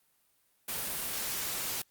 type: noise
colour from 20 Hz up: white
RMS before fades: -35 dBFS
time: 0.68-1.82 s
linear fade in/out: 5 ms
effects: white hiss -71 dBFS RMS until 1.9 s + Opus 32 kbps